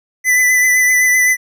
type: tone with vibrato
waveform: square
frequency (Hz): 2000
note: B6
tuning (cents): +21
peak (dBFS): -10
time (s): 0.24-1.37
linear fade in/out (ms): 50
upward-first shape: sine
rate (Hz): 7.8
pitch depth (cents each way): 22
effects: none